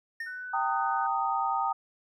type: tone with exponential decay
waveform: triangle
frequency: 1827 Hz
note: A#6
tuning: 35 cents flat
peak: -29 dBFS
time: 0.2-0.49 s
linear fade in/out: 5 ms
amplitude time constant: 63 ms
type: tone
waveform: sine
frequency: 1496 Hz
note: F#6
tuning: 19 cents sharp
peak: -36 dBFS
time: 0.26-1.07 s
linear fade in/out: 10 ms
type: chord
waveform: sine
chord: Eb major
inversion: first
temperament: equal with one note detuned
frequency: 784 / 914.2 / 1244.5 Hz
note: G5 / Bb5 / Eb6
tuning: 0 / -34 / 0 cents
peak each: -30 dBFS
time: 0.53-1.73 s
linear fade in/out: 10 ms
effects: none